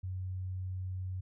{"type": "tone", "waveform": "sine", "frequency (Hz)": 92.8, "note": "F#2", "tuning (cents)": 6, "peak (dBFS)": -35, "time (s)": [0.03, 1.21], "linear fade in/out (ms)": 10, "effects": []}